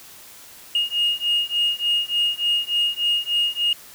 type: beating tone pair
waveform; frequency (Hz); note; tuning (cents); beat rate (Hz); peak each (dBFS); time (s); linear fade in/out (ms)
sine; 2853 / 2856.4; F7 / F7; +36 / +38; 3.4; -21; 0.75-3.73; 2
effects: tanh soft clip ceiling -13 dBFS + white hiss -44 dBFS RMS until 3.94 s